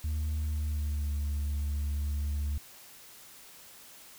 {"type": "tone with pitch glide", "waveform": "sine", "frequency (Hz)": [76.5, 72.54], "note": ["D#2", "D2"], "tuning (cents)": [-29, -21], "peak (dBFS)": -26, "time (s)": [0.04, 2.58], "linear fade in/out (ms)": 5, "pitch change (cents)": -92, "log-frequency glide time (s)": [0.41, 1.16], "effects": ["tanh soft clip ceiling -28 dBFS", "white hiss -52 dBFS RMS until 4.18 s"]}